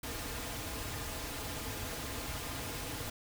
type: noise with comb filter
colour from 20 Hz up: pink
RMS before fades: -40 dBFS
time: 0.03-3.1 s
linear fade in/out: 5 ms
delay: 5.3 ms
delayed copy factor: -0.6
effects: none